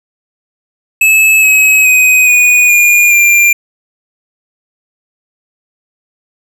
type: tone with pitch steps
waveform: square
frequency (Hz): 2600 / 2555 / 2511 / 2468 / 2426 / 2384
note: E7 / D#7 / D#7 / D#7 / D#7 / D7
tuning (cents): -24 / +45 / +15 / -15 / -44 / +25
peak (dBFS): -5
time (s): 1.01-3.53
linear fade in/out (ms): 5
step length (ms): 420
effects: none